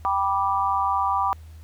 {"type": "chord", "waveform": "sine", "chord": "G major", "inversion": "none", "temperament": "just", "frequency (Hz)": [784, 980, 1176], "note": ["G5", "B5", "D6"], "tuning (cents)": [0, -14, 2], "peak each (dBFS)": [-25, -24, -24], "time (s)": [0.05, 1.33], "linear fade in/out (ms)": 0, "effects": ["added 79 Hz sine -40 dBFS peak until 1.63 s", "pink hiss -58 dBFS RMS until 1.63 s"]}